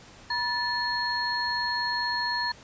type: tone cluster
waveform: sine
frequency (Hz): 965 / 1752 / 4294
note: B5 / A6 / C8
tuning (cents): -40 / -8 / +44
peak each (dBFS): -30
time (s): 0.3-2.52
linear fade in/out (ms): 5
effects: pink hiss -50 dBFS RMS until 2.63 s + resampled to 16000 Hz